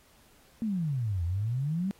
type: exponential two-way sweep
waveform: sine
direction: down then up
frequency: 233.1 to 82.41 to 202.1 Hz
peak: -27 dBFS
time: 0.62-1.91 s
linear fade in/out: 0 ms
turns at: 1.24 s
effects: pink hiss -61 dBFS RMS until 1.99 s + AAC 48 kbps